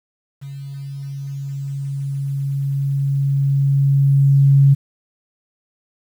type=tone with level ramp; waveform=sine; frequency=138.59 Hz; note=C#3; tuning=in tune; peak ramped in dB=-29 to -7 dBFS; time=0.41-4.75 s; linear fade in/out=20 ms; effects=8-bit